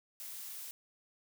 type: noise with amplitude modulation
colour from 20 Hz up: blue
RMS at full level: -44 dBFS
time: 0.2-0.71 s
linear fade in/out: 0 ms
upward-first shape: sine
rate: 277 Hz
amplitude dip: 25%
effects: none